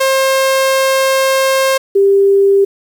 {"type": "tone pair in turn", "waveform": ["sawtooth", "sine"], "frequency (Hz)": [533, 395.5], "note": ["C5", "G4"], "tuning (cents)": [32, 15], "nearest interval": "perfect fourth", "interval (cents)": 517, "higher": "first", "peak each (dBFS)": -6, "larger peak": "neither", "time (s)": [[0, 1.78], [1.95, 2.65]], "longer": "first", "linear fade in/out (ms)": 10, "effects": ["7-bit"]}